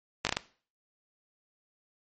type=slowing click train; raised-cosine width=0.2 ms; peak=-9 dBFS; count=5; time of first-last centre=0.25-0.369 s; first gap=18 ms; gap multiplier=1.35; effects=noise-tail reverb RT60 0.4 s tail -17 dB re dry + MP3 32 kbps